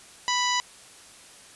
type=harmonic tone; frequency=987.8 Hz; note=B5; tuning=in tune; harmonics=1 / 2 / 3 / 4 / 5 / 6 / 7; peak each=-26 / -29 / -31 / -32 / -33 / -34 / -34 dBFS; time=0.28-0.6 s; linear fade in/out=0 ms; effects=white hiss -49 dBFS RMS until 1.55 s + resampled to 24000 Hz